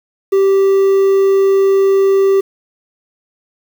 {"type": "tone with quantisation", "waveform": "triangle", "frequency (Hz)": 390, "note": "G4", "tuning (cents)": -9, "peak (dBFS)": -6, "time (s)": [0.32, 2.41], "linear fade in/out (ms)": 10, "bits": 6, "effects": []}